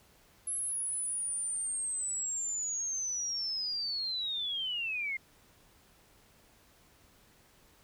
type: linear sweep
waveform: sine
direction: down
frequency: 11000 to 2093 Hz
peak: -32 dBFS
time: 0.47-5.17 s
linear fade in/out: 5 ms
effects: pink hiss -63 dBFS RMS until 7.83 s